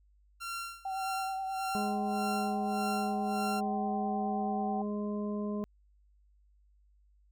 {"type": "tone with tremolo", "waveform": "sawtooth", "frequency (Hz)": 1372, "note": "F6", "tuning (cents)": -31, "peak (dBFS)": -32, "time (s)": [0.4, 3.61], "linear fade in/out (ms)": 20, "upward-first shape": "sine", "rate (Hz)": 1.7, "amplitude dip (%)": 90}
{"type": "tone with vibrato", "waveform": "sine", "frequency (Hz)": 767, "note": "G5", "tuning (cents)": -38, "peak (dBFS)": -33, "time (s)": [0.85, 4.82], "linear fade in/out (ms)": 5, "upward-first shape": "sine", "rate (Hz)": 9.4, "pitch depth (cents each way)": 24}
{"type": "harmonic tone", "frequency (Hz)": 207.7, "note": "G#3", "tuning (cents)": 0, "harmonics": [1, 2, 3, 5], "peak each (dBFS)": [-33, -39, -43, -47], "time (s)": [1.75, 5.64], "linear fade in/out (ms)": 0}
{"effects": ["added 50 Hz sine -62 dBFS peak until 7.31 s"]}